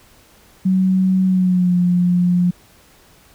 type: tone with pitch glide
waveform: sine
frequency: 187.5 to 177.59 Hz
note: F#3 to F3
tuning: +23 to +29 cents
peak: -12 dBFS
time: 0.65-2.51 s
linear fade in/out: 10 ms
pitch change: -94 cents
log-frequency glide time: 1.25-1.76 s
effects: pink hiss -50 dBFS RMS until 3.34 s